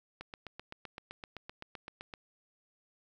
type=click train; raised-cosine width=0.3 ms; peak=-27 dBFS; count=16; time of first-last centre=0.21-2.138 s; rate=7.78 Hz; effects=11-bit